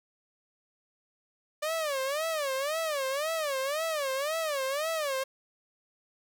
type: tone with vibrato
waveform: sawtooth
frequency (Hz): 587.3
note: D5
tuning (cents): 0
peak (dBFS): -25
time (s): 1.62-5.24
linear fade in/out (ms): 10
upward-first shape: sine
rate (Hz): 1.9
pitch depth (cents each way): 190
effects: none